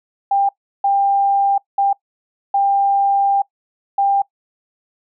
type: tone bursts at uneven times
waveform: sine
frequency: 795 Hz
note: G5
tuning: 24 cents sharp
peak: -12 dBFS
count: 5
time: 0.31-0.49 / 0.84-1.58 / 1.78-1.93 / 2.54-3.42 / 3.98-4.22 s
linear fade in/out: 5 ms
effects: noise-tail reverb RT60 0.1 s tail -22 dB re dry